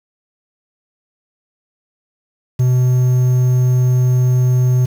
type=tone with quantisation; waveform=triangle; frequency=125.9 Hz; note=B2; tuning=34 cents sharp; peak=-8 dBFS; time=2.59-4.86 s; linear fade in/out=10 ms; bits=6; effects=none